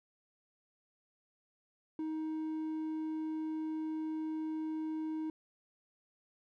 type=tone with hard clipping; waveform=sine; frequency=314.3 Hz; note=D#4; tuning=18 cents sharp; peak=-36 dBFS; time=1.99-5.3 s; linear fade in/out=2 ms; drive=3 dB; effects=none